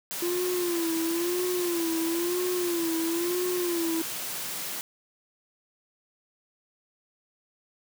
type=high-pass noise; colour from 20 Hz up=white; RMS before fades=-34 dBFS; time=0.11-4.81 s; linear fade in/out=0 ms; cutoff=120 Hz; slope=96 dB/octave
type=tone with vibrato; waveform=triangle; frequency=344.2 Hz; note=F4; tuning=25 cents flat; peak=-24 dBFS; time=0.22-4.02 s; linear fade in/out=5 ms; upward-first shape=sine; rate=1 Hz; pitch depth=87 cents each way
effects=none